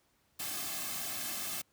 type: noise with comb filter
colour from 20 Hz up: white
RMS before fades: -38 dBFS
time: 0.39-1.62 s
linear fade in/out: 10 ms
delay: 2.1 ms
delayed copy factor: -0.8
effects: pink hiss -72 dBFS RMS until 1.72 s + high-pass 60 Hz 12 dB/octave